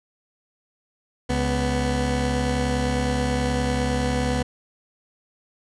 20% pulse tone pair together, 69.7 / 248.1 Hz, C#2 / B3, +10 / +8 cents, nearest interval octave + minor seventh, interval 2198 cents, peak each -19 dBFS, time 1.29-4.43 s, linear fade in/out 10 ms, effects resampled to 22050 Hz

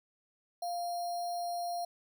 sine tone with sample-and-hold, 698.5 Hz, F5, in tune, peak -33 dBFS, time 0.62-1.85 s, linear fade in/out 5 ms, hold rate 4900 Hz, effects none

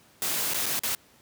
white noise with dropouts, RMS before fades -28 dBFS, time 0.22-0.95 s, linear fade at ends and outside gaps 0 ms, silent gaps 0.536-0.544 / 0.658-0.664 / 0.792-0.835 s, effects pink hiss -58 dBFS RMS until 1.21 s + high-pass 100 Hz 12 dB/octave

